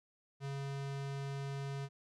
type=tone; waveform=square; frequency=138.59 Hz; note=C#3; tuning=in tune; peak=-39 dBFS; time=0.4-1.89 s; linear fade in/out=50 ms; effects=low-pass 7000 Hz 12 dB/octave